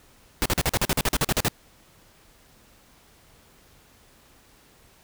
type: noise bursts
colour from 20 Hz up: pink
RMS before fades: -22 dBFS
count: 14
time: 0.42-1.483 s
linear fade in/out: 0 ms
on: 36 ms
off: 43 ms
effects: pink hiss -56 dBFS RMS until 5.03 s